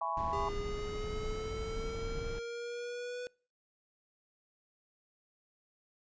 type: chord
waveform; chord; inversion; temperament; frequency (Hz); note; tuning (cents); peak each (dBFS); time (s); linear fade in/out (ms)
sine; C# minor seventh; first; just; 665.2 / 831.5 / 997.9 / 1108.7; E5 / G#5 / B5 / C#6; +16 / +2 / +18 / 0; -41 / -38 / -37 / -37; 0.01-0.49; 5
type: noise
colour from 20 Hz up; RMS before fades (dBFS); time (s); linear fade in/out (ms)
brown; -40; 0.17-2.39; 2
type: linear sweep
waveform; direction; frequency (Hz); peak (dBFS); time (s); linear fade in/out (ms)
square; up; 400.7 to 494.5; -39; 0.33-3.27; 0
effects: noise-tail reverb RT60 0.4 s tail -25 dB re dry + resampled to 16000 Hz